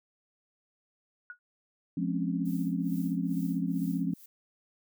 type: tone with exponential decay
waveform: sine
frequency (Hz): 1456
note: F#6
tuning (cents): -28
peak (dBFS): -36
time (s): 1.3-1.39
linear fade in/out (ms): 1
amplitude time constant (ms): 18
type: chord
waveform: sine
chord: Db major seventh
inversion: first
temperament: equal with one note detuned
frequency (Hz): 174.61 / 210.2 / 261.6 / 277.2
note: F3 / Ab3 / C4 / Db4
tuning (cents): 0 / +21 / 0 / 0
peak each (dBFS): -31 / -35 / -34 / -34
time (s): 1.97-4.14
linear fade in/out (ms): 5
type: noise with tremolo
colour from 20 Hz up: violet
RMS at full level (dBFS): -50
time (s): 2.45-4.26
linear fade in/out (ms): 5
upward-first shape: sine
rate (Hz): 2.3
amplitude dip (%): 95
effects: none